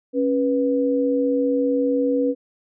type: tone pair together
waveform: sine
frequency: 274.9 / 489.8 Hz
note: C#4 / B4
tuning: -14 / -14 cents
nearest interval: minor seventh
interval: 1000 cents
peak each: -20 dBFS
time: 0.13-2.35 s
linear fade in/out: 50 ms
effects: none